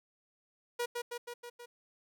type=tone with echo; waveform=sawtooth; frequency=480.2 Hz; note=B4; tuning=49 cents flat; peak=-28 dBFS; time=0.79-0.86 s; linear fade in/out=10 ms; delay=160 ms; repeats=5; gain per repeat=-3 dB; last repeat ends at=1.66 s; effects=none